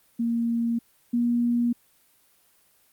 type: tone pair in turn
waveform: sine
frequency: 233 / 238.6 Hz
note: A#3 / A#3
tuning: -1 / +41 cents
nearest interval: unison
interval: 42 cents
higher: second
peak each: -22 / -20 dBFS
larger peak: second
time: 0.19-0.79 / 1.13-1.73 s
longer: neither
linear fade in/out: 10 ms
effects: white hiss -62 dBFS RMS until 2.92 s + Opus 32 kbps